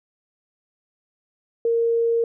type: tone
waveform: sine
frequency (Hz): 463.1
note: A#4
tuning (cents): -11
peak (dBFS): -17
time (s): 1.65-2.24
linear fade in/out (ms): 2
effects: none